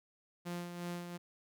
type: tone with tremolo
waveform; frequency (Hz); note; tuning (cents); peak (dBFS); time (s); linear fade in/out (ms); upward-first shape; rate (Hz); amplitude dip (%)
sawtooth; 174.61; F3; 0; -34; 0.45-1.18; 20; sine; 2.8; 50
effects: none